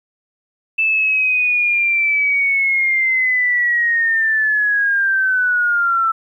sine linear sweep, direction down, 2643 to 1323 Hz, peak -13 dBFS, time 0.78-6.12 s, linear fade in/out 10 ms, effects 9-bit

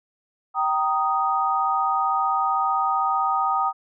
sine chord, Eb major, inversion first, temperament just, 777.8 / 933.4 / 1244.5 Hz, G5 / Bb5 / Eb6, -14 / +2 / 0 cents, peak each -24 / -26 / -22 dBFS, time 0.54-3.73 s, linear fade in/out 50 ms, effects none

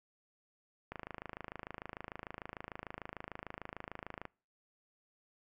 click train, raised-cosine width 0.5 ms, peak -27 dBFS, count 90, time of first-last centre 0.92-4.253 s, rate 26.7 Hz, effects noise-tail reverb RT60 0.4 s tail -25 dB re dry

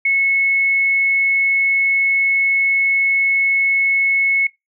sine tone, 2194 Hz, C#7, 18 cents flat, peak -13 dBFS, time 0.05-4.47 s, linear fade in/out 5 ms, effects noise-tail reverb RT60 0.2 s tail -22 dB re dry

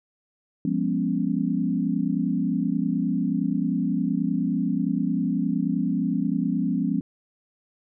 sine chord, C# dominant seventh, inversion first, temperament equal with one note detuned, 174.61 / 203.5 / 246.9 / 277.2 Hz, E#3 / G#3 / B3 / C#4, 0 / -35 / 0 / 0 cents, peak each -27 dBFS, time 0.65-7.01 s, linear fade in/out 2 ms, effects none

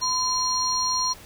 sine tone cluster, 1015 / 4256 / 5700 Hz, B5 / C8 / F8, +47 / +29 / +34 cents, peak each -26 dBFS, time 0.01-1.14 s, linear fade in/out 20 ms, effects pink hiss -46 dBFS RMS until 1.25 s

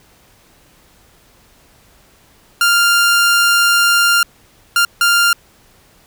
sawtooth tone bursts at uneven times, 1396.9 Hz, F6, in tune, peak -6 dBFS, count 3, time 2.61-4.23 / 4.76-4.85 / 5.01-5.33 s, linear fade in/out 2 ms, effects pink hiss -50 dBFS RMS until 6.06 s

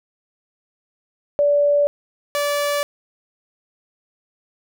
sine / sawtooth tone pair in turn, 579 / 579 Hz, D5 / D5, -25 / -25 cents, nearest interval unison, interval 0 cents, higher neither, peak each -13 / -15 dBFS, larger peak first, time 1.39-1.87 / 2.35-2.83 s, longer neither, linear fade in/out 0 ms, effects none

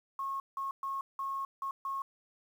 sine tone bursts at uneven times, 1089 Hz, C#6, 31 cents flat, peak -33 dBFS, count 6, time 0.19-0.4 / 0.57-0.71 / 0.83-1.01 / 1.19-1.45 / 1.62-1.71 / 1.85-2.02 s, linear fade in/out 2 ms, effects 10-bit

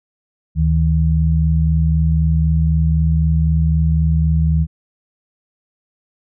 sine tone pair together, 74.99 / 158.9 Hz, D2 / D#3, +37 / +37 cents, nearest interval octave + minor second, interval 1300 cents, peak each -14 / -15 dBFS, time 0.55-4.67 s, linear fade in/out 50 ms, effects none

